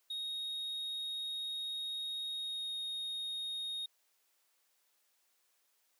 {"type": "tone with pitch glide", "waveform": "triangle", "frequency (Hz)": [3744, 3722], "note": ["A#7", "A#7"], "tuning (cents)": [7, -3], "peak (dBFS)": -36, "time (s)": [0.1, 3.86], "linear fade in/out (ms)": 5, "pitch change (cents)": -10, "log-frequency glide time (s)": [2.29, 2.75], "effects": ["white hiss -75 dBFS RMS until 5.99 s", "high-pass 400 Hz 12 dB/octave"]}